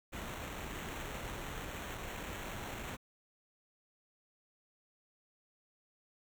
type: noise with sample-and-hold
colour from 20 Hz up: pink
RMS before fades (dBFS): -43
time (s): 0.12-2.97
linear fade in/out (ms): 20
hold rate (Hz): 4900
effects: none